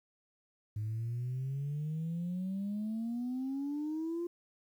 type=exponential sweep; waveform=sine; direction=up; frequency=104.8 to 349.2 Hz; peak=-32 dBFS; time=0.76-4.27 s; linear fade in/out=5 ms; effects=tanh soft clip ceiling -31 dBFS + 11-bit